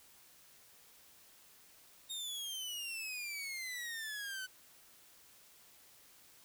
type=exponential sweep; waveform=sawtooth; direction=down; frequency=3729 to 1500 Hz; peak=-37 dBFS; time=2.09-4.47 s; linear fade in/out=20 ms; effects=white hiss -62 dBFS RMS until 6.44 s